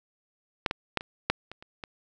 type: clicks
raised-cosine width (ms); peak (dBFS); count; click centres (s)
0.3; -8 / -13 / -9 / -22 / -6 / -24 / -30 / -21; 8; 0.662 / 0.711 / 0.973 / 1.009 / 1.3 / 1.516 / 1.625 / 1.838
effects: none